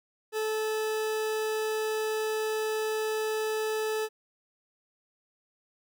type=tone; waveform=40% pulse; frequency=434.6 Hz; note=A4; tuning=21 cents flat; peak=-27 dBFS; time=0.32-4.09 s; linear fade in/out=50 ms; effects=none